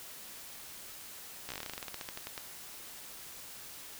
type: slowing click train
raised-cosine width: 0.2 ms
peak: -22 dBFS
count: 20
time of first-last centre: 1.49-2.378 s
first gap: 14 ms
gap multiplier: 1.12
effects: white hiss -48 dBFS RMS until 3.99 s